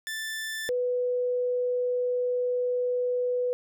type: tone pair in turn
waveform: sawtooth / sine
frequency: 1764 / 495 Hz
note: A6 / B4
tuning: +4 / +4 cents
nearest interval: octave + minor seventh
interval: 2200 cents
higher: first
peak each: -28 / -24 dBFS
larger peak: second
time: 0.07-0.69 / 0.69-3.53 s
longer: second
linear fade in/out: 0 ms
effects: none